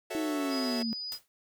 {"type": "chord", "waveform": "sawtooth", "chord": "F# minor seventh", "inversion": "none", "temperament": "equal", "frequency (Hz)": [370, 440, 554.4, 659.3], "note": ["F#4", "A4", "C#5", "E5"], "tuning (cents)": [0, 0, 0, 0], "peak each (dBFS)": [-36, -36, -38, -34], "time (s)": [0.1, 0.83], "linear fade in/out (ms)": 10}
{"type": "linear sweep", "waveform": "sine", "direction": "down", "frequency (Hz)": [320.5, 220], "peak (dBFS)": -30, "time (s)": [0.15, 0.93], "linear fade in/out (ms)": 0}
{"type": "tone", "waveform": "sine", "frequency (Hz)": 4954, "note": "D#8", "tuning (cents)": -8, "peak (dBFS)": -35, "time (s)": [0.49, 1.19], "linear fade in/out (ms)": 50}
{"type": "noise with exponential decay", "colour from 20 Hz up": "white", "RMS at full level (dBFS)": -40, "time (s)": [1.12, 1.28], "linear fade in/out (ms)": 0, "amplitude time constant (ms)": 34}
{"effects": []}